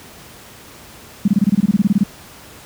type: tone bursts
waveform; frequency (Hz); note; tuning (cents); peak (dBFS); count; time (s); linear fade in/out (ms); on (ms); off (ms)
sine; 201.3; G3; +46; -9; 15; 1.25-2.036; 5; 30; 24
effects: pink hiss -40 dBFS RMS until 2.65 s + high-pass 60 Hz 12 dB/octave